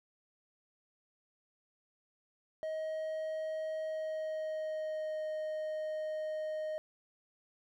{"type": "tone with pitch glide", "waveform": "triangle", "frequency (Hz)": [630, 620.6], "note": ["D#5", "D#5"], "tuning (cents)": [21, -5], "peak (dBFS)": -33, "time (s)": [2.63, 6.78], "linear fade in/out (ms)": 0, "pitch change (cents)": -26, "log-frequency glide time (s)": [3.84, 5.24], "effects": []}